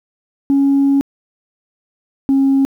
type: tone pair in turn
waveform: sine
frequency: 277.2 / 271.8 Hz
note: C#4 / C#4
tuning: 0 / -34 cents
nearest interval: unison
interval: 34 cents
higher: first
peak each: -8 dBFS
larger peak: neither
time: 0.5-1.01 / 2.29-2.65 s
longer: first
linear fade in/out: 0 ms
effects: tanh soft clip ceiling -7 dBFS + 8-bit